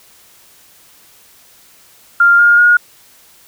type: tone with pitch steps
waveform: sine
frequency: 1396.9 / 1416.4 / 1436.2 Hz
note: F6 / F6 / F6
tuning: 0 / +24 / +48 cents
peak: -5 dBFS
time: 2.2-2.77 s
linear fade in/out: 5 ms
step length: 190 ms
effects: white hiss -46 dBFS RMS until 3.47 s